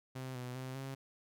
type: tone with pitch steps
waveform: sawtooth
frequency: 130.1 / 124.8 / 129.9 / 134.7 Hz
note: C3 / B2 / C3 / C#3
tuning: -9 / +19 / -12 / -49 cents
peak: -37 dBFS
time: 0.15-0.95 s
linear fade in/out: 10 ms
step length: 200 ms
effects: none